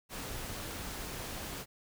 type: noise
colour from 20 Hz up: pink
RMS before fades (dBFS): -41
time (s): 0.09-1.66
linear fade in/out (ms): 50
effects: none